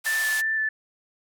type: band-pass noise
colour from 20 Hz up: white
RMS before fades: -32 dBFS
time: 0.04-0.42 s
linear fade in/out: 20 ms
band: 610 to 13000 Hz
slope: 24 dB/octave
type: tone with vibrato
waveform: sine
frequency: 1760 Hz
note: A6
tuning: in tune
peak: -22 dBFS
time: 0.06-0.69 s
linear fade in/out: 5 ms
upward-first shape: square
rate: 2.9 Hz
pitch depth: 10 cents each way
effects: none